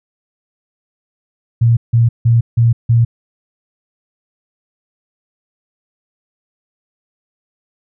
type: tone bursts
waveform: sine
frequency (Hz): 116.7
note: A#2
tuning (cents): +2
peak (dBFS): -7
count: 5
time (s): 1.61-3.05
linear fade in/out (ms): 10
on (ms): 160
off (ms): 160
effects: none